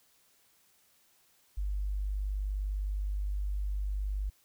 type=tone; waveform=sine; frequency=49.74 Hz; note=G1; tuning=26 cents sharp; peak=-30 dBFS; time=1.57-4.3 s; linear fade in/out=10 ms; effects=white hiss -67 dBFS RMS until 4.44 s